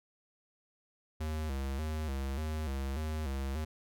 square tone with vibrato, 72.6 Hz, D2, 19 cents flat, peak -34 dBFS, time 1.2-3.65 s, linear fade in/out 10 ms, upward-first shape square, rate 1.7 Hz, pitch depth 120 cents each way, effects none

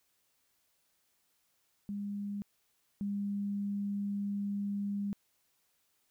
sine tone pair in turn, 202.7 / 201.7 Hz, G#3 / G3, -42 / +50 cents, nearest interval unison, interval 8 cents, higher first, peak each -35 / -32 dBFS, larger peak second, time 1.89-2.42 / 3.01-5.13 s, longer second, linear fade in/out 0 ms, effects white hiss -75 dBFS RMS until 6.1 s

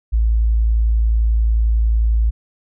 sine tone, 55.6 Hz, A1, 19 cents sharp, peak -12 dBFS, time 0.12-2.31 s, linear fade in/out 20 ms, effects none

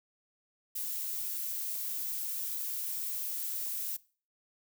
violet noise, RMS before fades -36 dBFS, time 0.75-3.97 s, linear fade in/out 10 ms, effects noise-tail reverb RT60 0.4 s tail -21 dB re dry

